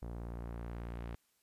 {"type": "tone with low-pass filter sweep", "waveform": "sawtooth", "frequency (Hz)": 58.27, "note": "A#1", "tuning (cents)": 0, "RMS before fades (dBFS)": -43, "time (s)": [0.02, 1.15], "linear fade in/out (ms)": 0, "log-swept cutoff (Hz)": [870, 2900], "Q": 0.75, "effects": ["white hiss -75 dBFS RMS until 1.42 s", "resampled to 32000 Hz"]}